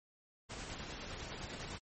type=noise with tremolo; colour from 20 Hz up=pink; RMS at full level=-44 dBFS; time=0.49-1.79 s; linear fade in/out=20 ms; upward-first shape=square; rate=9.9 Hz; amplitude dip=25%; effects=MP3 32 kbps